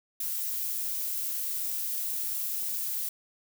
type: noise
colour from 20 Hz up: violet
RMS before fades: -32 dBFS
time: 0.2-3.09 s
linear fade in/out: 5 ms
effects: none